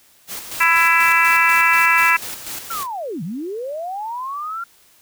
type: noise with tremolo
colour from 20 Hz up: white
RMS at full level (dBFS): -29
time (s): 0.27-2.88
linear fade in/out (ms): 50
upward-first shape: square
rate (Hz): 4.1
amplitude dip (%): 50
type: harmonic tone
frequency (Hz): 332.9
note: E4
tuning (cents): +17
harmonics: 3 / 4 / 5 / 6 / 7 / 8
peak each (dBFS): -19 / -19 / -19 / -19 / -19 / -19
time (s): 0.6-2.17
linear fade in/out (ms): 10
type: linear two-way sweep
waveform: sine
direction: down then up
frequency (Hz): 1397 to 146.8 to 1397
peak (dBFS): -24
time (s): 2.7-4.64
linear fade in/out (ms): 5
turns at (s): 3.23
effects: white hiss -53 dBFS RMS until 5.01 s